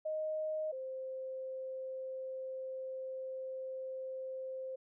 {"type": "tone pair in turn", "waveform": "sine", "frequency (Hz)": [622.3, 523.3], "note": ["D#5", "C5"], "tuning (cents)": [0, 0], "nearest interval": "minor third", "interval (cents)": 300, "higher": "first", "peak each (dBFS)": [-34, -39], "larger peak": "first", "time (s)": [[0.05, 0.72], [0.72, 4.76]], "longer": "second", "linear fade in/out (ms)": 10, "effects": []}